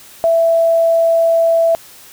sine tone, 663 Hz, E5, 10 cents sharp, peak -9 dBFS, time 0.24-1.75 s, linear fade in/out 0 ms, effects white hiss -40 dBFS RMS until 2.12 s

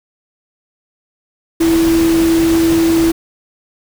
sine tone in noise, 329.6 Hz, E4, in tune, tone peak -9 dBFS, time 1.6-3.12 s, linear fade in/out 10 ms, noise pink, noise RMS -22 dBFS, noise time 1.6-3.12 s, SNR +10 dB, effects none

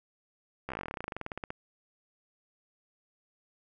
slowing click train, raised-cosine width 0.5 ms, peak -21 dBFS, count 25, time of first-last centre 0.69-1.504 s, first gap 14 ms, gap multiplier 1.07, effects none

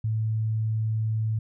sine tone, 110 Hz, A2, in tune, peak -23 dBFS, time 0.04-1.39 s, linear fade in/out 5 ms, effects none

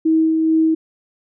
sine tone with tremolo, 320 Hz, D#4, 49 cents sharp, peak -11 dBFS, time 0.05-0.75 s, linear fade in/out 10 ms, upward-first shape sine, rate 2.3 Hz, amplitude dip 30%, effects none

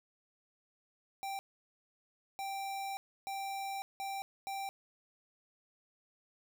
square tone bursts at uneven times, 784 Hz, G5, in tune, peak -38 dBFS, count 5, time 1.23-1.39 / 2.39-2.97 / 3.27-3.82 / 4-4.22 / 4.47-4.69 s, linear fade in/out 0 ms, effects none

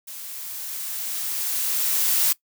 blue noise with level ramp, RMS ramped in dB -37 to -19 dBFS, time 0.07-2.33 s, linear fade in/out 10 ms, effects noise-tail reverb RT60 0.1 s tail -20 dB re dry

